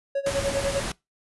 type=tone with tremolo; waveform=triangle; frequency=554.4 Hz; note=C#5; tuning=in tune; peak=-19 dBFS; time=0.15-0.8 s; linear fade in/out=5 ms; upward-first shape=sine; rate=10 Hz; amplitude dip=90%
type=noise; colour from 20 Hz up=pink; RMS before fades=-30 dBFS; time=0.26-0.92 s; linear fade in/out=5 ms
effects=noise-tail reverb RT60 0.2 s tail -23 dB re dry + resampled to 24000 Hz